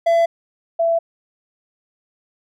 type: tone pair in turn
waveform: triangle / sine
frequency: 672 / 667.7 Hz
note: E5 / E5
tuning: +33 / +22 cents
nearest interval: unison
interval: 11 cents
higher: first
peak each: -10 / -14 dBFS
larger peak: first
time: 0.06-0.26 / 0.79-0.99 s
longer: neither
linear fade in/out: 10 ms
effects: none